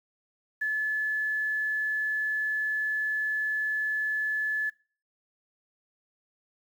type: tone with quantisation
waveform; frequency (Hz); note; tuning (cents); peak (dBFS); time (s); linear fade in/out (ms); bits
sine; 1725; A6; -35; -25; 0.61-4.7; 10; 9
effects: noise-tail reverb RT60 0.4 s tail -21 dB re dry